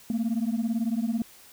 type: beating tone pair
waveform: sine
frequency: 220.6 / 238.6 Hz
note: A3 / A#3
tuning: +5 / +41 cents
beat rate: 18 Hz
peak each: -25 / -26 dBFS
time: 0.1-1.22 s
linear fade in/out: 2 ms
effects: tanh soft clip ceiling -21 dBFS + white hiss -52 dBFS RMS until 1.52 s